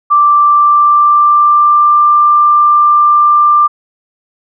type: tone with pitch glide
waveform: sine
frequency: 1174.7 to 1187 Hz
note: D6 to D6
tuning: 0 to +18 cents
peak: -4 dBFS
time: 0.1-3.68 s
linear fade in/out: 20 ms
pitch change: +18 cents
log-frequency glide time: 0.42-2.03 s
effects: none